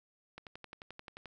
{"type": "click train", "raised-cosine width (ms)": 0.3, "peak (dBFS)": -30, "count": 11, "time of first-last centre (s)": [0.38, 1.257], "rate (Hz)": 11.4, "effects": []}